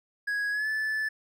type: tone with pitch glide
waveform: triangle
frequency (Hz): 1661.2 to 1742.8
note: G#6 to A6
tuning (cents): 0 to -17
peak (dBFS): -25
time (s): 0.27-1.09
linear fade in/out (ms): 10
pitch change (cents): +83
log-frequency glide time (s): 0.51-0.68
effects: none